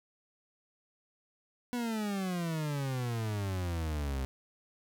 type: exponential sweep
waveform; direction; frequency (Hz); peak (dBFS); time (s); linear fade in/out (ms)
40% pulse; down; 247.4 to 64.4; -31; 1.73-4.25; 0
effects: none

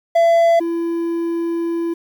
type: tone pair in turn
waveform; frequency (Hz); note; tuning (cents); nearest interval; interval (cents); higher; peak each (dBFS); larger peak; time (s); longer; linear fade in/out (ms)
triangle; 673 / 336.5; E5 / E4; +36 / +36; octave; 1200; first; -8 / -16; first; 0.15-0.6 / 0.6-1.94; second; 10
effects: 8-bit

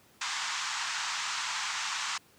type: band-pass noise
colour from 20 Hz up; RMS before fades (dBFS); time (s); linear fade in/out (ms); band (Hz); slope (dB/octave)
pink; -34; 0.21-2.18; 5; 890 to 7600; 48
effects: pink hiss -61 dBFS RMS until 2.38 s + high-pass 100 Hz 12 dB/octave

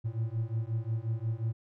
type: beating tone pair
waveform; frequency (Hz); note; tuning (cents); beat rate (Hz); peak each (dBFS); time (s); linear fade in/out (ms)
triangle; 110 / 115.6; A2 / A#2; 0 / -14; 5.6; -31; 0.04-1.53; 20
effects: none

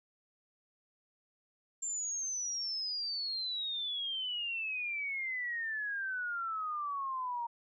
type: exponential sweep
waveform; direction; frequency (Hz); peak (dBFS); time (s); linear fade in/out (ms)
sine; down; 7370 to 930; -34; 1.82-7.47; 10
effects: none

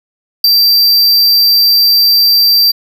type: tone with ADSR envelope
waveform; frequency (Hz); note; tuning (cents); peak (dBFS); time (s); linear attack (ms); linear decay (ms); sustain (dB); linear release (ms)
square; 4693; D8; -2; -3; 0.44-2.72; 4; 12; -3; 15
effects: none

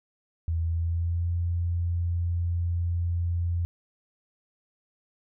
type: tone with pitch glide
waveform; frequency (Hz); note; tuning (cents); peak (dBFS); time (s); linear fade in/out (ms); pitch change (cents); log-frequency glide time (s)
sine; 82.41 to 86.16; E2 to F2; 0 to -23; -24; 0.48-3.65; 0; +77; 0.59-1.3
effects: none

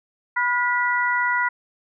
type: tone cluster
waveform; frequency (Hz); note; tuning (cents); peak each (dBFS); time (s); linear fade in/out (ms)
sine; 983 / 1438 / 1960; B5 / F#6 / B6; -8 / -50 / -14; -23; 0.36-1.49; 10
effects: none

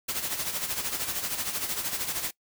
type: noise with tremolo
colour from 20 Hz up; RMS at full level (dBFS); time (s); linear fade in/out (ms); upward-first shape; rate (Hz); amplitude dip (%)
white; -29; 0.08-2.31; 10; sine; 13; 60
effects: noise-tail reverb RT60 0.1 s tail -21 dB re dry

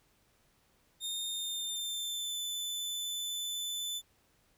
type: tone with pitch glide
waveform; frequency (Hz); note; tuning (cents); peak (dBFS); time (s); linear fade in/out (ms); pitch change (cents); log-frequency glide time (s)
sawtooth; 3659 to 3512; A#7 to A7; -33 to -4; -32; 1-4.02; 50; -71; 1.28-2.4
effects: pink hiss -70 dBFS RMS until 4.57 s

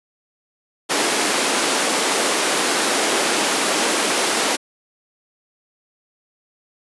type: high-pass noise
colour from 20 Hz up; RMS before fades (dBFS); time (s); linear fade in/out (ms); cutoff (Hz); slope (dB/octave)
pink; -19; 0.89-4.57; 20; 270; 24
effects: resampled to 24000 Hz

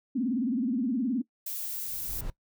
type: tone with vibrato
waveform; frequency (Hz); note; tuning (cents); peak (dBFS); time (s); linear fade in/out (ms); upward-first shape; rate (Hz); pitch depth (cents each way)
sine; 246.9; B3; 0; -25; 0.15-1.22; 10; sine; 19; 200
type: noise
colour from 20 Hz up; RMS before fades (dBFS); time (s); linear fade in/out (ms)
violet; -35; 1.46-2.21; 5
type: noise with exponential growth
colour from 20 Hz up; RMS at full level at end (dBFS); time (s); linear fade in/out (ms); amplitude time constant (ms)
brown; -34; 1.56-2.3; 1; 160
effects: noise-tail reverb RT60 0.1 s tail -19 dB re dry

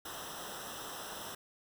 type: noise with comb filter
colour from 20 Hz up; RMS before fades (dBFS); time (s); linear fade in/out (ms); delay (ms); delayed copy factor
pink; -44; 0.05-1.35; 5; 0.44; -0.9
effects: none

